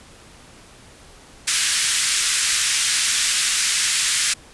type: band-pass noise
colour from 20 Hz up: white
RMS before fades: -20 dBFS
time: 1.47-4.34 s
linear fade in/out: 10 ms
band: 1500 to 9700 Hz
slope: 24 dB/octave
effects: pink hiss -46 dBFS RMS until 4.53 s + resampled to 24000 Hz